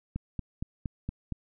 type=click train; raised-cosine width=5 ms; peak=-20 dBFS; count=6; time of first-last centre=0.16-1.323 s; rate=4.3 Hz; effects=none